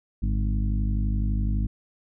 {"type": "harmonic tone with a mistuned harmonic", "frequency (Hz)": 51.91, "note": "G#1", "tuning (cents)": 0, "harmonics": [1, 2, 3, 4, 5, 6], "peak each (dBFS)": [-23, -29, -36, -32, -39, -42], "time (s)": [0.22, 1.67], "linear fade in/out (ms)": 10, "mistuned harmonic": 3, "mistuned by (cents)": -91, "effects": []}